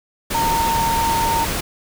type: tone in noise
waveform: sine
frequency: 916 Hz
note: A#5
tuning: 31 cents flat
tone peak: -17 dBFS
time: 0.34-1.45 s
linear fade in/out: 10 ms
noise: pink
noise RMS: -23 dBFS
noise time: 0.3-1.61 s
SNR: +3 dB
effects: none